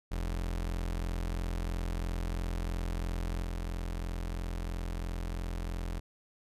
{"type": "tone with level steps", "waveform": "35% pulse", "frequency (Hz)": 43, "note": "F1", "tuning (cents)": -26, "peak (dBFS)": [-30, -32], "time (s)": [0.11, 6], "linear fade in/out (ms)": 10, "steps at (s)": 3.43, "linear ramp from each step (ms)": 10, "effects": ["resampled to 32000 Hz"]}